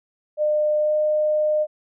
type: tone with pitch glide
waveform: sine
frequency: 604 to 608.9 Hz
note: D5 to D#5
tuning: +48 to -38 cents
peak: -17 dBFS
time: 0.37-1.67 s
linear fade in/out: 50 ms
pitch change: +14 cents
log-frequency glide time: 0.8-0.94 s
effects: none